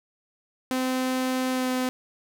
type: tone with pitch glide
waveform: sawtooth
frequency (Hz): 257.5 to 255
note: C4 to C4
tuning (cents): -28 to -44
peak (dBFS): -20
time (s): 0.71-1.89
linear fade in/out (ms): 0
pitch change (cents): -16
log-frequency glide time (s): 1.5-1.69
effects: none